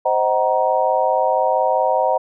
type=chord; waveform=sine; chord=C half-diminished seventh; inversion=none; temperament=just; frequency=523.3 / 627.9 / 753.5 / 941.9 Hz; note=C5 / Eb5 / Gb5 / Bb5; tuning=0 / +16 / +31 / +18 cents; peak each=-20 dBFS; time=0.05-2.18 s; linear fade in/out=10 ms; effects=none